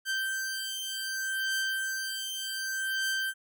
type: beating tone pair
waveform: sawtooth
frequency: 1560 / 1560.66 Hz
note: G6 / G6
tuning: -9 / -8 cents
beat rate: 0.66 Hz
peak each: -30 dBFS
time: 0.05-3.34 s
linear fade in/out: 50 ms
effects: none